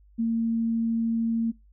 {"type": "tone", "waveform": "sine", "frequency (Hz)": 228.3, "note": "A#3", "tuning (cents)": -36, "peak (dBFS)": -22, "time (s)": [0.18, 1.52], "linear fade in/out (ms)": 20, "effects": ["noise-tail reverb RT60 0.2 s tail -23 dB re dry", "added 50 Hz sine -53 dBFS peak until 1.72 s"]}